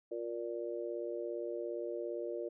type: harmonic tone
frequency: 117.4 Hz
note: A#2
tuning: 13 cents sharp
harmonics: 3 / 4 / 5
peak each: -40 / -41 / -42 dBFS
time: 0.11-2.49 s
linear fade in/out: 10 ms
effects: none